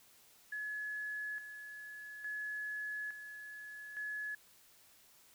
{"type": "tone with tremolo", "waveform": "sine", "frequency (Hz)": 1700, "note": "G#6", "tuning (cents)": 40, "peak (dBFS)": -38, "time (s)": [0.52, 4.35], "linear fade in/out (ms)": 5, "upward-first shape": "square", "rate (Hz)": 0.58, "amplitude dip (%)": 60, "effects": ["white hiss -64 dBFS RMS until 5.34 s"]}